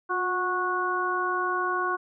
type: harmonic tone with a mistuned harmonic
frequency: 366.8 Hz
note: F#4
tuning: 15 cents flat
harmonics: 1 / 2 / 3 / 4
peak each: -31 / -34 / -27 / -30 dBFS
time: 0.09-1.97 s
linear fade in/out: 20 ms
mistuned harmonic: 1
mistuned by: -37 cents
effects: none